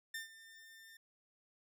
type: tone with ADSR envelope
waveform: sawtooth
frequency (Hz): 1799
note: A6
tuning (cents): +38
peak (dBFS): -36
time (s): 0.14-0.97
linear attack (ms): 5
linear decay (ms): 130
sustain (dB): -16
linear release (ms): 4
effects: none